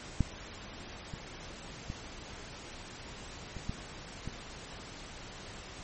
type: clicks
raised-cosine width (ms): 5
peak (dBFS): -13 / -28 / -25 / -29 / -21 / -25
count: 6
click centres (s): 0.207 / 1.138 / 1.901 / 3.567 / 3.695 / 4.276
effects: pink hiss -46 dBFS RMS until 5.83 s + MP3 32 kbps